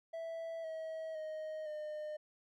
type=tone with pitch steps; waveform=triangle; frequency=658 / 640.7 / 623.9 / 607.6 Hz; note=E5 / E5 / D#5 / D#5; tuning=-3 / -49 / +5 / -41 cents; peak=-38 dBFS; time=0.13-2.17 s; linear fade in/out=10 ms; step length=510 ms; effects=none